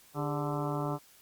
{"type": "harmonic tone with a mistuned harmonic", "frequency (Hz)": 146.83, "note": "D3", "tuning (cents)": 0, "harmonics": [1, 2, 3, 4, 5, 6, 7, 8, 9], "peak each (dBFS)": [-34, -37, -39, -40, -41, -42, -42, -43, -44], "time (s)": [0.14, 0.99], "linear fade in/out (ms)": 50, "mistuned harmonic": 3, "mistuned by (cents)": -120, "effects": ["white hiss -59 dBFS RMS until 1.21 s", "Opus 48 kbps"]}